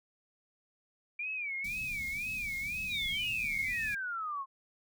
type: tone with vibrato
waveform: sine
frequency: 2349 Hz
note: D7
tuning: in tune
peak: -34 dBFS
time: 1.19-3.95 s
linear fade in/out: 5 ms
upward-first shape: sine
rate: 2 Hz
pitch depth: 160 cents each way
type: band-stop noise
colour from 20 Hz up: pink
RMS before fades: -47 dBFS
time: 1.64-3.95 s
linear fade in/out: 5 ms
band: 260 to 3400 Hz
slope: 96 dB/octave
type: exponential sweep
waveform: sine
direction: down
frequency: 3933 to 1057 Hz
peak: -34 dBFS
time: 2.89-4.46 s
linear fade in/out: 50 ms
effects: none